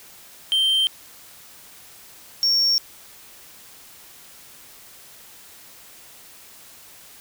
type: tone pair in turn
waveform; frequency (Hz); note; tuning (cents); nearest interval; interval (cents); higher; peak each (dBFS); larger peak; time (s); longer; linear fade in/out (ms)
triangle; 3136 / 5505; G7 / F8; 0 / -26; minor seventh; 974; second; -15; neither; 0.52-0.87 / 2.43-2.78; neither; 0
effects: white hiss -46 dBFS RMS until 7.2 s